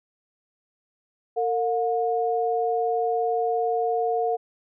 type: tone pair together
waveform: sine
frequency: 455.8 / 718.3 Hz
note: A#4 / F5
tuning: -39 / +48 cents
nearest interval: minor sixth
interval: 787 cents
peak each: -24 dBFS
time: 1.36-4.37 s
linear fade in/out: 20 ms
effects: none